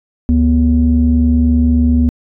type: tone pair together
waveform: sine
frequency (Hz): 73 / 242.6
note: D2 / B3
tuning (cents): -10 / -31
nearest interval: octave + major sixth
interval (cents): 2079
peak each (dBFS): -10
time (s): 0.29-2.09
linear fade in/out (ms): 0
effects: tanh soft clip ceiling -2 dBFS